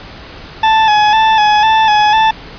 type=tone with vibrato; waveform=40% pulse; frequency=862 Hz; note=A5; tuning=36 cents flat; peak=-6 dBFS; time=0.63-2.31 s; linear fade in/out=5 ms; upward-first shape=square; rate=2 Hz; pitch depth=38 cents each way; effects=pink hiss -32 dBFS RMS until 2.58 s + resampled to 11025 Hz